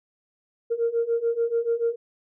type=beating tone pair; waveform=sine; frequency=461 / 467.9 Hz; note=A#4 / A#4; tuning=-19 / +6 cents; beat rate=6.9 Hz; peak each=-25 / -23 dBFS; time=0.7-1.96 s; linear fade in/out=20 ms; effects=tanh soft clip ceiling -15 dBFS